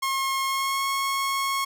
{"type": "tone with pitch glide", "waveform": "sawtooth", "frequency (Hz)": [1077, 1093.3], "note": ["C6", "C#6"], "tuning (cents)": [50, -24], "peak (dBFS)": -20, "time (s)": [0.02, 1.65], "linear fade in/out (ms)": 10, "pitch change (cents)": 26, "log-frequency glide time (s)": [0.45, 0.84], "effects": []}